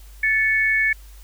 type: tone pair together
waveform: sine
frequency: 1748.8 / 2217 Hz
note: A6 / C#7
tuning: -11 / 0 cents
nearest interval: major third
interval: 411 cents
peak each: -19 dBFS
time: 0.23-0.93 s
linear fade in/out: 5 ms
effects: added 50 Hz sine -40 dBFS peak until 1.23 s + white hiss -52 dBFS RMS until 1.23 s